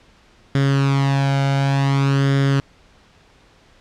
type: tone with flanger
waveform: sawtooth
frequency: 137.9 Hz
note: C#3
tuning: 9 cents flat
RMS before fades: -17 dBFS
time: 0.55-2.6 s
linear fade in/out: 2 ms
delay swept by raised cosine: 0.58 to 1.36 ms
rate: 0.55 Hz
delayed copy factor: +0.65
effects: pink hiss -52 dBFS RMS until 3.8 s + low-pass 5000 Hz 12 dB/octave